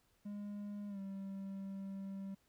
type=tone with pitch glide; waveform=triangle; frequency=205 to 194.84 Hz; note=G#3 to G3; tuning=-22 to -10 cents; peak=-40 dBFS; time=0.25-2.35 s; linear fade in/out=10 ms; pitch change=-88 cents; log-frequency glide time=0.88-0.99 s; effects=pink hiss -75 dBFS RMS until 2.48 s